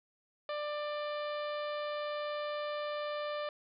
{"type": "harmonic tone", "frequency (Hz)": 593, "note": "D5", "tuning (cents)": 17, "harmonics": [1, 2, 3, 4, 5, 6, 7, 8], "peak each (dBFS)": [-36, -41, -47, -50, -51, -51, -55, -58], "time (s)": [0.49, 3.49], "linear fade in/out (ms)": 2, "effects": []}